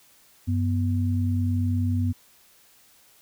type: tone pair together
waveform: sine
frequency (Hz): 95.47 / 245.2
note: G2 / B3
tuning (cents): -45 / -12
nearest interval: octave + major third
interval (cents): 1633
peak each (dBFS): -22 / -27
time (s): 0.47-2.13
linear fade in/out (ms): 20
effects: white hiss -57 dBFS RMS until 3.21 s